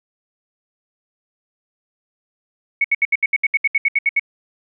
sine tone bursts, 2217 Hz, C#7, in tune, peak -12 dBFS, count 14, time 2.81-4.196 s, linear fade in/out 5 ms, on 34 ms, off 70 ms, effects none

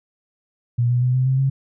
sine tone with pitch steps, 120 / 122.88 / 125.82 / 128.84 / 131.92 / 135.09 Hz, B2 / B2 / B2 / C3 / C3 / C#3, -49 / -8 / +33 / -26 / +15 / -44 cents, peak -15 dBFS, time 0.78-1.5 s, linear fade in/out 10 ms, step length 120 ms, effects none

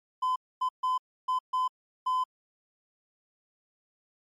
triangle tone bursts at uneven times, 1018 Hz, C6, 48 cents flat, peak -22 dBFS, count 6, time 0.22-0.36 / 0.61-0.69 / 0.83-0.98 / 1.28-1.39 / 1.53-1.68 / 2.06-2.24 s, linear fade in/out 10 ms, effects tanh soft clip ceiling -18 dBFS + MP3 64 kbps

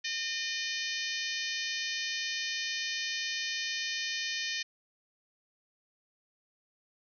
harmonic tone, 609 Hz, D#5, 37 cents flat, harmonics 3 / 4 / 5 / 6 / 7 / 8 / 9 / 10, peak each -38 / -39 / -40 / -41 / -41 / -42 / -43 / -43 dBFS, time 0.04-4.63 s, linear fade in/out 10 ms, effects none

